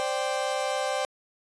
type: chord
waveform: 35% pulse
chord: C suspended second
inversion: none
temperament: equal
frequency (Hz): 523.3 / 587.3 / 784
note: C5 / D5 / G5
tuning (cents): 0 / 0 / 0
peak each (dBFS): -29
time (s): 0-1.05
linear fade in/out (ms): 0
effects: resampled to 22050 Hz